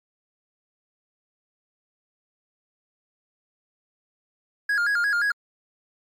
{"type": "tone with vibrato", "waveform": "triangle", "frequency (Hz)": 1530, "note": "G6", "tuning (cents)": -42, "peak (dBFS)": -18, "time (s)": [4.69, 5.32], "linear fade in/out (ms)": 5, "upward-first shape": "square", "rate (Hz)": 5.7, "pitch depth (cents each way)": 140, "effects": ["MP3 64 kbps"]}